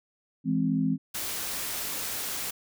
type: chord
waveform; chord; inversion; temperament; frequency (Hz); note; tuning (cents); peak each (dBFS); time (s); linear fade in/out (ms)
sine; E augmented; none; equal; 164.81 / 207.7 / 261.6; E3 / G#3 / B#3; 0 / 0 / 0; -28 / -29 / -26; 0.44-0.98; 50
type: noise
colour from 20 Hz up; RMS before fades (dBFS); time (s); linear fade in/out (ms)
white; -33; 1.14-2.51; 10
effects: none